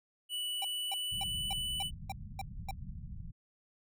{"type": "tone with pitch glide", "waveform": "square", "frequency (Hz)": [2958, 2980], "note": ["F#7", "F#7"], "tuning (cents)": [-1, 12], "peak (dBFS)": -35, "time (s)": [0.29, 1.91], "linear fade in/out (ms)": 50, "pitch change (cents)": 13, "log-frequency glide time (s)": [0.57, 1.47]}
{"type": "tone bursts", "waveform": "square", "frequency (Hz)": 784, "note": "G5", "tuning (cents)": 0, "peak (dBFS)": -37, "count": 8, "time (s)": [0.62, 2.71], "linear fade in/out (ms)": 2, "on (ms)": 25, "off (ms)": 270}
{"type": "low-pass noise", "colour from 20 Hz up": "pink", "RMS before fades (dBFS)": -44, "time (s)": [1.11, 3.32], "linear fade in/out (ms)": 20, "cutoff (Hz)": 200, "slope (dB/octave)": 48}
{"effects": []}